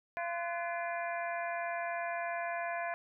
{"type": "harmonic tone with a mistuned harmonic", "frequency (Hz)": 342.9, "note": "F4", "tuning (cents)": -32, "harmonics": [2, 3, 4, 5, 6, 7], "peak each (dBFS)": [-36, -42, -45, -42, -47, -46], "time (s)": [0.17, 2.94], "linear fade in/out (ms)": 0, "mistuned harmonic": 4, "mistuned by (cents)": 150, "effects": []}